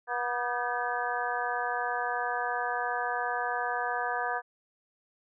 harmonic tone with a mistuned harmonic, 242.9 Hz, B3, 29 cents flat, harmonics 2 / 3 / 4 / 5 / 6 / 7, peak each -38 / -33 / -35 / -37 / -36 / -36 dBFS, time 0.07-4.42 s, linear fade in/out 50 ms, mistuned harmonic 6, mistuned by +96 cents, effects none

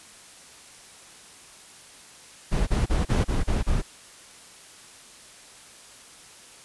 brown noise bursts, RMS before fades -22 dBFS, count 7, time 2.51-3.822 s, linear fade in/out 20 ms, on 160 ms, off 32 ms, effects white hiss -48 dBFS RMS until 6.64 s + resampled to 24000 Hz

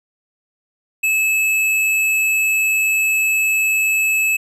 square tone, 2601 Hz, E7, 24 cents flat, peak -15 dBFS, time 1.03-4.37 s, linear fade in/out 10 ms, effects resampled to 32000 Hz

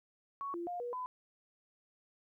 sine tone with pitch steps, 1114 / 343.5 / 707 / 483.4 / 1006 Hz, C#6 / F4 / F5 / B4 / B5, +8 / -29 / +21 / -37 / +32 cents, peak -37 dBFS, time 0.41-1.06 s, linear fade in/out 0 ms, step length 130 ms, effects 13-bit

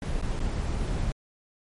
brown noise with dropouts, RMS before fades -28 dBFS, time 0.02-1.12 s, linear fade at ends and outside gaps 2 ms, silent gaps 0.215-0.224 / 0.394-0.401 s, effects MP3 48 kbps

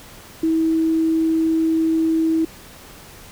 sine tone, 322.9 Hz, E4, 36 cents flat, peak -15 dBFS, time 0.43-2.45 s, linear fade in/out 5 ms, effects pink hiss -42 dBFS RMS until 3.31 s

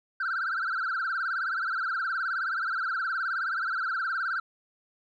sine tone with vibrato, 1444 Hz, F#6, 43 cents flat, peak -25 dBFS, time 0.2-4.4 s, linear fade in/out 5 ms, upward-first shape sine, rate 19 Hz, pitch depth 160 cents each way, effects tanh soft clip ceiling -25 dBFS

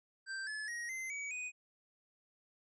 square tone with pitch steps, 1568 / 1719.8 / 1886.3 / 2069 / 2269 / 2489 Hz, G6 / A6 / A#6 / C7 / C#7 / D#7, 0 / -40 / +20 / -20 / +40 / 0 cents, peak -40 dBFS, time 0.26-1.52 s, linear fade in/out 50 ms, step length 210 ms, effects resampled to 22050 Hz

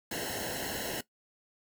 pink noise with comb filter, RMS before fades -36 dBFS, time 0.11-1.01 s, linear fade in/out 5 ms, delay 0.84 ms, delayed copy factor -0.9, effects noise-tail reverb RT60 0.1 s tail -17 dB re dry

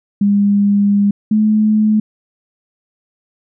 sine tone pair in turn, 202.4 / 214.4 Hz, G#3 / A3, -44 / -45 cents, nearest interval minor second, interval 99 cents, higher second, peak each -9 dBFS, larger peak neither, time 0.21-1.11 / 1.31-2 s, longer first, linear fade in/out 5 ms, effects none

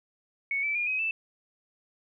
sine tone with pitch steps, 2217 / 2316 / 2420 / 2529 / 2643 Hz, C#7 / D7 / D#7 / D#7 / E7, 0 / -25 / -49 / +28 / +4 cents, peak -26 dBFS, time 0.51-1.11 s, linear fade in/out 2 ms, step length 120 ms, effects none

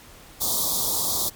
white band-stop noise, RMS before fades -24 dBFS, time 0.4-1.3 s, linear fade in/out 20 ms, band 1200 to 3400 Hz, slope 96 dB/octave, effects pink hiss -47 dBFS RMS until 1.35 s + MP3 96 kbps

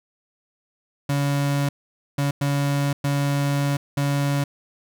35% pulse tone bursts at uneven times, 141.7 Hz, C#3, 38 cents sharp, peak -18 dBFS, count 5, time 1.09-1.69 / 2.18-2.31 / 2.41-2.93 / 3.04-3.77 / 3.97-4.44 s, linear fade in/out 5 ms, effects none

